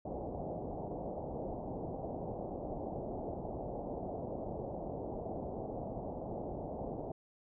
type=low-pass noise; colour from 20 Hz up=white; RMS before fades=-41 dBFS; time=0.05-7.12 s; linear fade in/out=5 ms; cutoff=770 Hz; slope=48 dB/octave; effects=none